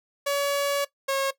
sawtooth tone pair in turn, 566 / 544.1 Hz, C#5 / C#5, +36 / -32 cents, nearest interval minor second, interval 68 cents, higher first, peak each -19 dBFS, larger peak neither, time 0.26-0.85 / 1.08-1.31 s, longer first, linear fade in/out 10 ms, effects noise-tail reverb RT60 0.1 s tail -17 dB re dry

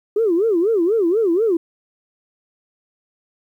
sine tone with vibrato, 390.5 Hz, G4, 7 cents flat, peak -13 dBFS, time 0.16-1.57 s, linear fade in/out 5 ms, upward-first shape sine, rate 4.1 Hz, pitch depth 290 cents each way, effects tanh soft clip ceiling -9 dBFS + 9-bit

